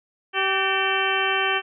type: harmonic tone with a mistuned harmonic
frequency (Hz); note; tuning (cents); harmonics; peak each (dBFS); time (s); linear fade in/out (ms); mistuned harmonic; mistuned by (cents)
386.1; G4; -26; 1 / 2 / 3 / 4 / 5 / 6 / 7 / 8; -28 / -28 / -28 / -28 / -28 / -28 / -28 / -28; 0.33-1.62; 50; 5; -110
effects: none